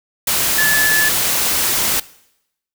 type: tone in noise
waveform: sine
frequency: 1728 Hz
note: A6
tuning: 32 cents flat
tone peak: -13 dBFS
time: 0.58-1.09 s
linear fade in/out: 5 ms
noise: white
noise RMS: -17 dBFS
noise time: 0.27-2 s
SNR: +1 dB
effects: noise-tail reverb RT60 0.8 s tail -20 dB re dry